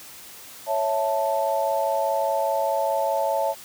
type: chord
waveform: sine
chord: A major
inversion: first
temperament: equal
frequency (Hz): 554.4 / 659.3 / 880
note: C#5 / E5 / A5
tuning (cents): 0 / 0 / 0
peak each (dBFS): -25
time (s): 0.66-3.55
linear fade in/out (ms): 50
effects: white hiss -43 dBFS RMS until 3.64 s + high-pass 60 Hz 12 dB/octave